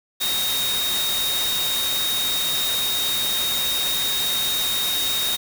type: tone in noise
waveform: sine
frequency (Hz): 3729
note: A#7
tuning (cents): 0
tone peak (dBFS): -22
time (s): 0.2-5.37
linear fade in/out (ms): 20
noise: white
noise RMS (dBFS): -26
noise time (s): 0.2-5.37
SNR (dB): +1
effects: none